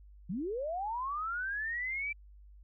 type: linear sweep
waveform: sine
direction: up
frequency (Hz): 155.56 to 2349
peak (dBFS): -33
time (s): 0.29-2.13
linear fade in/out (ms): 10
effects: added 50 Hz sine -52 dBFS peak until 2.63 s